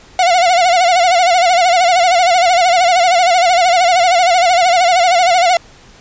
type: tone with vibrato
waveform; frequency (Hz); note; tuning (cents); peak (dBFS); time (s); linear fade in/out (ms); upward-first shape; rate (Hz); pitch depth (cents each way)
45% pulse; 711; F5; +31; -8; 0.19-5.57; 2; sine; 13; 93
effects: pink hiss -42 dBFS RMS until 6 s + resampled to 16000 Hz